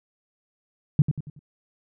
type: tone with echo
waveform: sine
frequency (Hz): 146.83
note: D3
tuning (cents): 0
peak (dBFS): -11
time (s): 0.99-1.02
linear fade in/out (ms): 2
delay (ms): 93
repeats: 4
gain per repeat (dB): -8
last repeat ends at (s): 1.392
effects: none